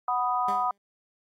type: chord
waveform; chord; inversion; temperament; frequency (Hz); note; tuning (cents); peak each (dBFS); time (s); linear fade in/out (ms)
sine; B major; second; equal; 740 / 987.8 / 1244.5; F#5 / B5 / D#6; 0 / 0 / 0; -28; 0.08-0.71; 2
type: tone with exponential decay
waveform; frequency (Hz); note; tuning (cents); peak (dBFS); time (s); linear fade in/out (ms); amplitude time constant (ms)
15% pulse; 200.3; G3; +38; -27; 0.48-0.78; 2; 64
effects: AAC 48 kbps